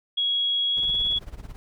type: tone with pitch glide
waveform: sine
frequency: 3322 to 3363 Hz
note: G#7 to G#7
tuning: 0 to +21 cents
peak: -21 dBFS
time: 0.17-1.19 s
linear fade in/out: 10 ms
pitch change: +21 cents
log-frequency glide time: 0.68-0.98 s
type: noise with tremolo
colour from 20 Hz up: brown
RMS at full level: -36 dBFS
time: 0.77-1.56 s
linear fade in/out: 0 ms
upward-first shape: sine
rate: 18 Hz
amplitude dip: 80%
effects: none